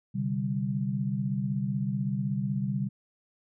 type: chord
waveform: sine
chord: C suspended second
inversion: none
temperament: equal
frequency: 130.81 / 146.83 / 196 Hz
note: C3 / D3 / G3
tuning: 0 / 0 / 0 cents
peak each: -31 / -33 / -30 dBFS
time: 0.14-2.89 s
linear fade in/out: 20 ms
effects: none